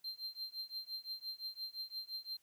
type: tone with tremolo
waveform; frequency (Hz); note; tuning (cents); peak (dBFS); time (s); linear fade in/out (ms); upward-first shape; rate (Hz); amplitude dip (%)
triangle; 4156; C8; -12; -37; 0.04-2.37; 5; triangle; 5.8; 100
effects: white hiss -74 dBFS RMS until 2.42 s